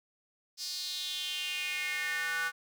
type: tone with high-pass filter sweep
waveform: square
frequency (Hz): 164.81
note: E3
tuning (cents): 0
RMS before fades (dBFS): -35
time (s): 0.57-2.52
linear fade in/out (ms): 50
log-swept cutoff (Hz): 5000 to 1400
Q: 4.8
effects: none